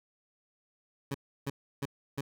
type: tone bursts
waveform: 20% pulse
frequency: 138.59 Hz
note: C#3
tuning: in tune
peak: -27 dBFS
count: 4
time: 1.11-2.21 s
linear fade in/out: 5 ms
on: 35 ms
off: 320 ms
effects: none